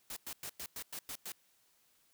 white noise bursts, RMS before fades -43 dBFS, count 8, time 0.1-1.32 s, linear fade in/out 2 ms, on 65 ms, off 100 ms, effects white hiss -71 dBFS RMS until 2.13 s

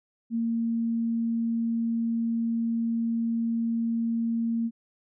sine tone, 230 Hz, A#3, 23 cents flat, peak -24 dBFS, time 0.3-4.71 s, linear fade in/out 50 ms, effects none

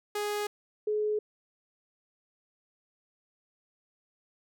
sawtooth / sine tone pair in turn, 415.3 / 424 Hz, G#4 / G#4, 0 / +36 cents, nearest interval unison, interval 36 cents, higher second, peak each -26 dBFS, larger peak neither, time 0.15-0.47 / 0.87-1.19 s, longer neither, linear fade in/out 5 ms, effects none

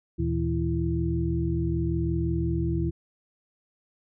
sine tone cluster, 76.7 / 117.5 / 162.9 / 333.3 Hz, D#2 / A#2 / E3 / E4, -24 / +14 / -20 / +19 cents, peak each -28 / -31 / -29 / -29 dBFS, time 0.18-2.91 s, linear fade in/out 20 ms, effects none

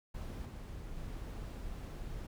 brown noise with level steps, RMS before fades -42 / -45 / -43 dBFS, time 0.14-2.27 s, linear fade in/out 10 ms, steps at 0.45 / 0.96 s, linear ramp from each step 10 ms, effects none

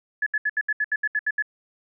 sine tone bursts, 1709 Hz, G#6, 49 cents sharp, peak -20 dBFS, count 11, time 0.22-1.424 s, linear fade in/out 5 ms, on 44 ms, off 72 ms, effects none

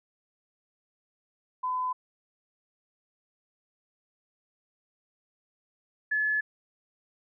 sine tone pair in turn, 1011 / 1716.1 Hz, B5 / A6, +40 / -44 cents, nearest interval major sixth, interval 916 cents, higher second, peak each -27 / -24 dBFS, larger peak second, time 1.63-1.93 / 6.11-6.41 s, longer neither, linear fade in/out 10 ms, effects none

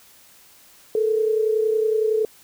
sine tone pair together, 433.7 / 464.5 Hz, A4 / A#4, -25 / -6 cents, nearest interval minor second, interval 119 cents, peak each -18 / -25 dBFS, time 0.95-2.25 s, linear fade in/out 2 ms, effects white hiss -51 dBFS RMS until 2.43 s

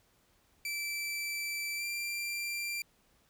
sawtooth tone with pitch glide, 2328 to 2366 Hz, D7 to D7, -16 to +12 cents, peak -31 dBFS, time 0.65-2.82 s, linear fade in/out 2 ms, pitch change +28 cents, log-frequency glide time 1.77-1.84 s, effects pink hiss -69 dBFS RMS until 3.29 s

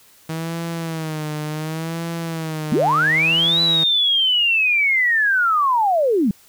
sawtooth tone with vibrato, 159.4 Hz, D#3, 42 cents sharp, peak -20 dBFS, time 0.29-3.84 s, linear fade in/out 5 ms, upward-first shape sine, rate 0.69 Hz, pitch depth 87 cents each way
sine linear two-way sweep, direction up then down, 179.6 to 3993 to 179.6 Hz, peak -14 dBFS, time 2.72-6.31 s, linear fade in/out 2 ms, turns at 3.61 s
effects white hiss -51 dBFS RMS until 6.48 s

